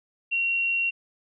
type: tone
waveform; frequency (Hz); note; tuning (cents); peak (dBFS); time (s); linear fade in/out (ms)
sine; 2743; F7; -32; -22; 0.31-0.91; 20
effects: none